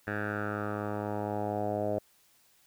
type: tone with low-pass filter sweep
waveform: 10% pulse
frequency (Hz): 104.2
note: G#2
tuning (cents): +6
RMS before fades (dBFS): -33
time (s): 0.07-1.99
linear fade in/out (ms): 5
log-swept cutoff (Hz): 1700 to 610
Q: 4.2
effects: white hiss -65 dBFS RMS until 2.66 s